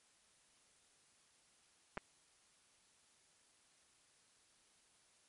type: clicks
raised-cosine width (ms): 0.5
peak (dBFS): -28 / -26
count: 2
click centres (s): 1.972 / 1.977
effects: white hiss -71 dBFS RMS until 5.28 s + MP3 48 kbps